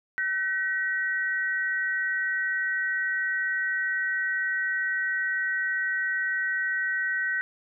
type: tone pair together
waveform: sine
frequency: 1521 / 1903.2 Hz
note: F#6 / A#6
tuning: +47 / +35 cents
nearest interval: major third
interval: 388 cents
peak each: -27 / -28 dBFS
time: 0.18-7.41 s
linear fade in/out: 0 ms
effects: none